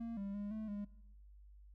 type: tone with pitch steps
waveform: triangle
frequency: 230.7 / 198.6 / 204.2 / 217.3 / 204.4 Hz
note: A#3 / G3 / G#3 / A3 / G#3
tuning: -18 / +23 / -29 / -21 / -27 cents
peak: -38 dBFS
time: 0-0.85 s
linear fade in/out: 10 ms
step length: 170 ms
effects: noise-tail reverb RT60 0.9 s tail -21 dB re dry + added 50 Hz sine -56 dBFS peak until 1.74 s